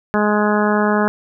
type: harmonic tone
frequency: 209.5 Hz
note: G#3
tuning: 15 cents sharp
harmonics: 1 / 2 / 3 / 4 / 5 / 6 / 7 / 8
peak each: -17 / -20 / -22 / -23 / -24 / -25 / -25 / -26 dBFS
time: 0.14-1.08 s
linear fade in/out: 0 ms
effects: none